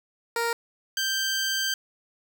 15% pulse tone pair in turn, 466.2 / 1568.1 Hz, A#4 / G6, 0 / 0 cents, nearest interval octave + major sixth, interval 2100 cents, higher second, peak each -18 dBFS, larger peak neither, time 0.36-0.53 / 0.97-1.74 s, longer second, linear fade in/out 2 ms, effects none

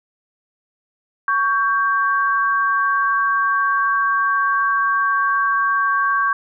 sine tone pair together, 1120.7 / 1578 Hz, C#6 / G6, +19 / +11 cents, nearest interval tritone, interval 592 cents, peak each -17 / -19 dBFS, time 1.28-6.33 s, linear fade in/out 2 ms, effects none

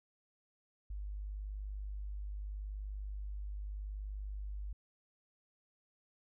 sine tone, 50.4 Hz, G1, 49 cents sharp, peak -39 dBFS, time 0.9-4.73 s, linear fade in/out 5 ms, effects none

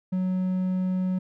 triangle tone, 185 Hz, F#3, in tune, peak -21 dBFS, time 0.12-1.19 s, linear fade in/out 10 ms, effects none

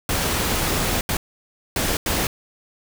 pink noise bursts at uneven times, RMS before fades -22 dBFS, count 4, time 0.09-1.01 / 1.09-1.17 / 1.76-1.97 / 2.06-2.27 s, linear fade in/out 2 ms, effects none

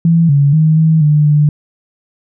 sine tone with pitch steps, 166.5 / 141.8 / 157.1 / 159.6 / 149.7 / 148.7 Hz, E3 / C#3 / D#3 / D#3 / D3 / D3, +18 / +40 / +17 / +44 / +33 / +22 cents, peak -6 dBFS, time 0.05-1.49 s, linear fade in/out 2 ms, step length 240 ms, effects none

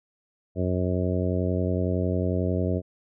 harmonic tone, 91 Hz, F#2, 28 cents flat, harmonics 1 / 2 / 3 / 4 / 5 / 6 / 7, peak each -26 / -29 / -31 / -32 / -33 / -34 / -34 dBFS, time 0.55-2.82 s, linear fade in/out 50 ms, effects none

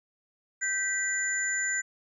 sine tone cluster, 1560 / 1962 / 7020 Hz, G6 / B6 / A8, -9 / -12 / -5 cents, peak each -31 / -31 / -31 dBFS, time 0.61-1.82 s, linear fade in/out 20 ms, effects none

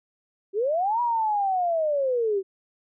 sine linear two-way sweep, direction up then down, 373.5 to 973 to 373.5 Hz, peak -21 dBFS, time 0.53-2.43 s, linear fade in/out 50 ms, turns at 1.01 s, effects none

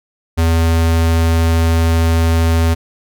square tone, 82.41 Hz, E2, in tune, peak -11 dBFS, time 0.37-2.75 s, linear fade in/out 20 ms, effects none

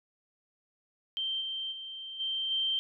sine tone with level steps, 3136 Hz, G7, in tune, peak -30 / -33 / -39 / -30 / -27 dBFS, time 1.17-2.79 s, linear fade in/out 0 ms, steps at 1.4 / 1.71 / 2.19 / 2.5 s, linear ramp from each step 20 ms, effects none

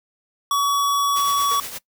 square tone, 1131 Hz, C#6, 34 cents sharp, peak -18 dBFS, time 0.51-1.6 s, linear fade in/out 2 ms
white noise with tremolo, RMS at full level -30 dBFS, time 1.15-1.79 s, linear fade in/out 20 ms, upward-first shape triangle, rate 8.5 Hz, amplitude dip 60%
sawtooth tone with exponential decay, 466.2 Hz, A#4, in tune, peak -27 dBFS, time 1.51-1.67 s, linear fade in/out 5 ms, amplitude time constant 34 ms
effects noise-tail reverb RT60 0.1 s tail -21 dB re dry

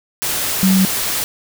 sine tone in noise, 189.8 Hz, F#3, 44 cents sharp, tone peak -10 dBFS, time 0.63-0.85 s, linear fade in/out 0 ms, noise white, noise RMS -20 dBFS, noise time 0.22-1.24 s, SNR +7 dB, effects none

